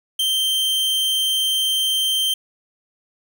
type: tone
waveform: 45% pulse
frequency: 3136 Hz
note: G7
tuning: in tune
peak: -17 dBFS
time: 0.19-2.34 s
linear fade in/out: 5 ms
effects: none